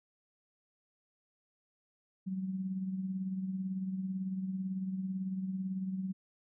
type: tone with tremolo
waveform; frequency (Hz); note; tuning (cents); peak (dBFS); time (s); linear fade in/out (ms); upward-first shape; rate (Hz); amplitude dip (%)
sine; 189; F#3; +37; -31; 2.26-6.13; 20; triangle; 18; 55
effects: none